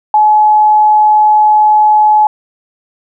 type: tone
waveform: sine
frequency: 851 Hz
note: G#5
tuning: 42 cents sharp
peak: -4 dBFS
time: 0.14-2.27 s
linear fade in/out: 2 ms
effects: none